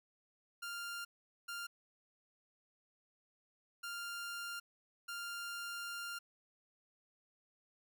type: tone bursts at uneven times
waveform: sawtooth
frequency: 1396.9 Hz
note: F6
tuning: in tune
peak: -38 dBFS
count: 4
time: 0.62-1.05 / 1.48-1.67 / 3.83-4.6 / 5.08-6.19 s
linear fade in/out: 10 ms
effects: none